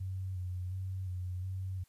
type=tone with vibrato; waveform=sine; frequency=92.5 Hz; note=F#2; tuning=in tune; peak=-35 dBFS; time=0-1.84 s; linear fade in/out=10 ms; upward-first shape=square; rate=1.4 Hz; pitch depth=32 cents each way; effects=white hiss -70 dBFS RMS until 1.88 s + resampled to 32000 Hz